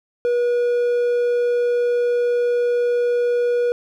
triangle tone, 483 Hz, B4, 39 cents flat, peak -14 dBFS, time 0.25-3.72 s, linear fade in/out 0 ms, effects none

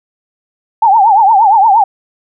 sine tone with vibrato, 842 Hz, G#5, 24 cents sharp, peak -4 dBFS, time 0.82-1.84 s, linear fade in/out 5 ms, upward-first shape triangle, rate 8.6 Hz, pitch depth 200 cents each way, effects none

